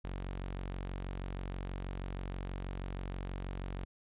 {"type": "tone", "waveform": "sawtooth", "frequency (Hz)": 46.25, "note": "F#1", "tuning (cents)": 0, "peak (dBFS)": -34, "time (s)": [0.04, 3.85], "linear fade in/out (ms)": 10, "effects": ["resampled to 8000 Hz"]}